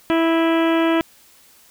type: harmonic tone with a mistuned harmonic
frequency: 328.6 Hz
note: E4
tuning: 5 cents flat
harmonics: 1 / 2 / 3 / 4 / 5 / 6 / 7 / 8 / 9 / 10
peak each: -16 / -22 / -26 / -28 / -30 / -32 / -33 / -34 / -35 / -36 dBFS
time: 0.1-1.01 s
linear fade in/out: 0 ms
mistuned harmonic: 7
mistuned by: +46 cents
effects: white hiss -51 dBFS RMS until 1.7 s